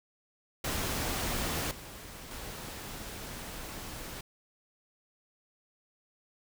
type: noise with level steps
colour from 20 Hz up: pink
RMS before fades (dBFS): -33 / -46 / -42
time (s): 0.64-4.21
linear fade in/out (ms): 5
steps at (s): 1.71 / 2.31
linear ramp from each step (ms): 2
effects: none